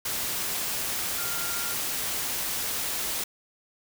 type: tone in noise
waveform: sine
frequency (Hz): 1396.9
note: F6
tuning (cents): 0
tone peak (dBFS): -37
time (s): 1.18-1.74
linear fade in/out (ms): 5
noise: white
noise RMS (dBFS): -30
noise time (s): 0.05-3.24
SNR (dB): -10
effects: none